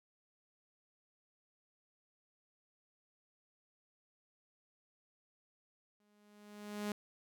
sawtooth tone with exponential growth, 207.7 Hz, G#3, in tune, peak -31 dBFS, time 6-6.92 s, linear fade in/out 2 ms, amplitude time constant 200 ms, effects none

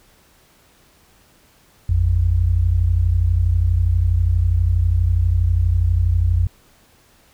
sine tone pair together, 55 / 87.31 Hz, A1 / F2, 0 / 0 cents, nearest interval minor sixth, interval 800 cents, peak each -18 / -15 dBFS, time 1.89-6.47 s, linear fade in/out 5 ms, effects pink hiss -54 dBFS RMS until 7.33 s

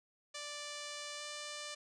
5% pulse tone with pitch glide, 587.3 to 591.7 Hz, D5 to D5, 0 to +13 cents, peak -31 dBFS, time 0.34-1.75 s, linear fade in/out 10 ms, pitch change +13 cents, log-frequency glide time 1.17-1.22 s, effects resampled to 22050 Hz

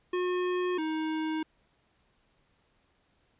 square tone pair in turn, 361.1 / 314.6 Hz, F#4 / D#4, -42 / +19 cents, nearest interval major second, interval 239 cents, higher first, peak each -28 / -30 dBFS, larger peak first, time 0.13-0.78 / 0.78-1.43 s, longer neither, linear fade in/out 5 ms, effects pink hiss -70 dBFS RMS until 3.39 s + resampled to 8000 Hz

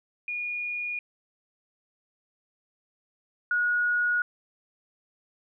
sine tone pair in turn, 2440 / 1450.8 Hz, D#7 / F#6, -34 / -34 cents, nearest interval major sixth, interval 900 cents, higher first, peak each -29 / -22 dBFS, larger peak second, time 0.28-0.99 / 3.51-4.22 s, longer neither, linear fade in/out 2 ms, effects none

